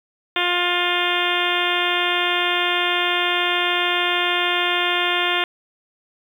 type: harmonic tone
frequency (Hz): 353.3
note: F4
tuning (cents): +20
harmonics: 1 / 2 / 3 / 4 / 5 / 6 / 7 / 8 / 9 / 10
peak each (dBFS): -27 / -27 / -27 / -27 / -27 / -27 / -27 / -27 / -27 / -27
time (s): 0.36-5.44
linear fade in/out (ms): 2
effects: 8-bit